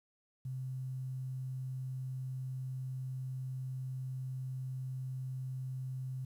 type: tone with quantisation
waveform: sine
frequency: 130 Hz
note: C3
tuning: 11 cents flat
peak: -37 dBFS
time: 0.45-6.25 s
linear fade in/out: 5 ms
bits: 11
effects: none